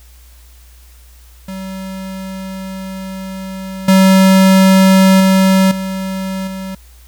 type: tone with level steps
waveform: square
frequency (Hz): 190.3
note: F#3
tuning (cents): +49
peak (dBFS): -24 / -6 / -8 / -19 / -23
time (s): 1.48-6.75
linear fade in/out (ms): 5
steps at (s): 3.88 / 5.2 / 5.71 / 6.47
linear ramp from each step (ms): 5
effects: added 60 Hz sine -39 dBFS peak until 7.07 s + white hiss -48 dBFS RMS until 7.07 s